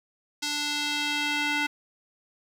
square tone with band-pass filter sweep, 293.7 Hz, D4, in tune, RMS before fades -28 dBFS, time 0.42-1.67 s, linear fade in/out 10 ms, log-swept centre 4900 to 2200 Hz, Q 1.4, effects 8-bit

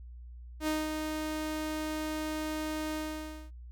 sawtooth tone with ADSR envelope, 309.7 Hz, D#4, 8 cents flat, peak -24 dBFS, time 0.6-3.51 s, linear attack 74 ms, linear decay 200 ms, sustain -5 dB, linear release 560 ms, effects added 60 Hz sine -44 dBFS peak until 3.71 s

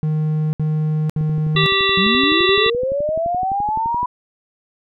triangle tone bursts, 154.5 Hz, D#3, 12 cents flat, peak -14 dBFS, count 3, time 0.03-1.662 s, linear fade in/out 0 ms, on 500 ms, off 66 ms
click train, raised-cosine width 3 ms, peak -19 dBFS, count 34, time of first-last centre 1.21-4.031 s, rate 11.7 Hz
harmonic tone, 390 Hz, G4, 9 cents flat, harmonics 1 / 3 / 5 / 7 / 9 / 10, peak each -21 / -21 / -21 / -21 / -21 / -21 dBFS, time 1.56-2.7 s, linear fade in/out 5 ms
sine linear sweep, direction up, 174.61 to 994 Hz, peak -17 dBFS, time 1.97-4.06 s, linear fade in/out 5 ms
effects none

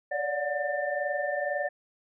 sine tone cluster, 566 / 588 / 727 / 1788 Hz, C#5 / D5 / F#5 / A6, +36 / +2 / -31 / +27 cents, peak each -34 / -31 / -34 / -33 dBFS, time 0.11-1.69 s, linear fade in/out 10 ms, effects none

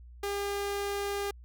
sawtooth tone, 402.9 Hz, G4, 48 cents sharp, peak -27 dBFS, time 0.23-1.31 s, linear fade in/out 5 ms, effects added 60 Hz sine -47 dBFS peak until 1.44 s

